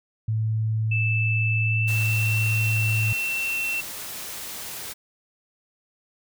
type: tone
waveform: sine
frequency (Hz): 110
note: A2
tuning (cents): 0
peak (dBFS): -21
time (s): 0.28-3.13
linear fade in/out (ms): 5
type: tone with pitch glide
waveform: sine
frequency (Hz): 2637 to 2699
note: E7 to E7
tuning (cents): 0 to +40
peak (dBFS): -24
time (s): 0.91-3.81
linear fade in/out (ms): 10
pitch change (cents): +40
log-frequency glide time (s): 1.62-2.34
type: noise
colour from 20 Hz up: white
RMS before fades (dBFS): -35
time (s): 1.87-4.94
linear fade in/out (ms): 20
effects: none